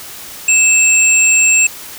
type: tone pair together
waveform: sine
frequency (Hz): 2637 / 7459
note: E7 / A#8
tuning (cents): 0 / 0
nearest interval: octave + tritone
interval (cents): 1800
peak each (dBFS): -10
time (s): 0.48-1.67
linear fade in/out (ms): 5
effects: white hiss -31 dBFS RMS until 1.98 s